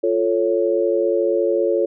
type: chord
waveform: sine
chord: F augmented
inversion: none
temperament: equal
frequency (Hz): 349.2 / 440 / 554.4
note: F4 / A4 / C#5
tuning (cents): 0 / 0 / 0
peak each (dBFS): -20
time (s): 0.03-1.86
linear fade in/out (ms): 10
effects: none